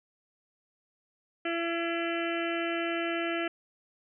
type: harmonic tone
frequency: 336.8 Hz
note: E4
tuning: 37 cents sharp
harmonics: 1 / 2 / 4 / 5 / 6 / 7 / 8 / 9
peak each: -32 / -35 / -38 / -39 / -40 / -40 / -41 / -42 dBFS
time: 1.45-3.48 s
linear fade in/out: 5 ms
effects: none